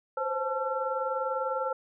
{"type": "tone cluster", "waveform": "sine", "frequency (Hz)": [511, 531, 873, 1353], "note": ["C5", "C5", "A5", "E6"], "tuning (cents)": [-41, 25, -14, 45], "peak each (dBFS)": [-35, -32, -34, -33], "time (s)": [0.17, 1.73], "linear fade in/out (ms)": 5, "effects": []}